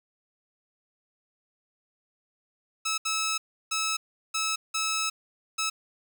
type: tone bursts at uneven times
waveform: 10% pulse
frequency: 1300 Hz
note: E6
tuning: 24 cents flat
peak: -18 dBFS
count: 6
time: 2.85-2.98 / 3.05-3.38 / 3.71-3.97 / 4.34-4.56 / 4.74-5.1 / 5.58-5.7 s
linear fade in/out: 10 ms
effects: none